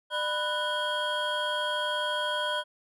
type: tone cluster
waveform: triangle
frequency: 602 / 992 / 1482 / 3249 Hz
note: D5 / B5 / F#6 / G#7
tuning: +43 / +7 / +2 / -39 cents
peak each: -31 dBFS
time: 0.1-2.64 s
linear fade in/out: 50 ms
effects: none